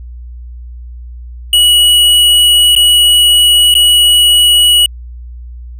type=tone with dropouts; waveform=square; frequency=2924 Hz; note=F#7; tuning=21 cents flat; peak=-5 dBFS; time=1.53-4.86 s; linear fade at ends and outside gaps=2 ms; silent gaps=2.752-2.762 / 3.741-3.751 s; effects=added 60 Hz sine -25 dBFS peak until 5.79 s